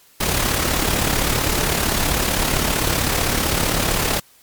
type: noise with amplitude modulation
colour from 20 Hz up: pink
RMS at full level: -17 dBFS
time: 0.2-4.2 s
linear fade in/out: 10 ms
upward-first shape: sine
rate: 35.6 Hz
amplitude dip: 50%
effects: white hiss -52 dBFS RMS until 4.42 s + MP3 96 kbps